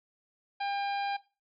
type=harmonic tone; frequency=801 Hz; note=G5; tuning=37 cents sharp; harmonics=1 / 2 / 3 / 4 / 5 / 6; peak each=-31 / -41 / -41 / -46 / -46 / -48 dBFS; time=0.6-1.17 s; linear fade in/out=10 ms; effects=noise-tail reverb RT60 0.3 s tail -18 dB re dry